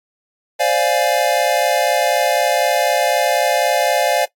square chord, D half-diminished seventh, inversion third, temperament equal, 523.3 / 587.3 / 698.5 / 830.6 Hz, C5 / D5 / F5 / Ab5, 0 / 0 / 0 / 0 cents, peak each -22 / -19 / -19 / -22 dBFS, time 0.59-4.26 s, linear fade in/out 20 ms, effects noise-tail reverb RT60 0.1 s tail -18 dB re dry + AAC 64 kbps

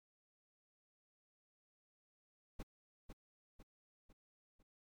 brown noise with echo, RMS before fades -43 dBFS, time 2.59-2.63 s, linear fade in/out 10 ms, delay 500 ms, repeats 4, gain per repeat -6 dB, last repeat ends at 4.63 s, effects MP3 96 kbps

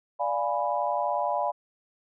sine chord, D diminished seventh, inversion none, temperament equal, 587.3 / 698.5 / 830.6 / 987.8 Hz, D5 / F5 / Ab5 / Cb6, 0 / 0 / 0 / 0 cents, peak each -30 dBFS, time 0.19-1.52 s, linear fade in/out 20 ms, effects none

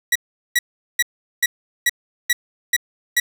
sawtooth tone bursts, 1932 Hz, B6, 39 cents flat, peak -10 dBFS, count 8, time 0.12-3.2 s, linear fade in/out 5 ms, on 35 ms, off 400 ms, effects none

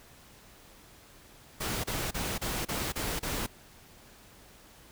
pink noise bursts, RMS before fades -33 dBFS, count 7, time 1.6-3.466 s, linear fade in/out 10 ms, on 240 ms, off 31 ms, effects pink hiss -55 dBFS RMS until 4.91 s

